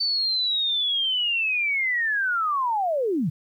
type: linear sweep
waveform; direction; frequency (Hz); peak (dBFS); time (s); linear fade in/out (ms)
sine; down; 4558 to 128.9; -21; 0-3.3; 10
effects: 10-bit